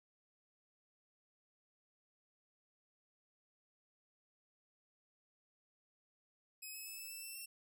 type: tone with pitch steps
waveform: 5% pulse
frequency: 2550 / 2575 / 2601 / 2626 / 2652 / 2678 / 2705 Hz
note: D#7 / E7 / E7 / E7 / E7 / E7 / E7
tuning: +42 / -41 / -24 / -7 / +10 / +27 / +44 cents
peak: -38 dBFS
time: 6.62-7.46 s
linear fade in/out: 10 ms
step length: 120 ms
effects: none